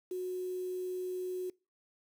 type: tone with quantisation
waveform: sine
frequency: 366.4 Hz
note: F#4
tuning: 17 cents flat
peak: -34 dBFS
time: 0.11-1.5 s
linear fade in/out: 5 ms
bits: 9
effects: noise-tail reverb RT60 0.3 s tail -24 dB re dry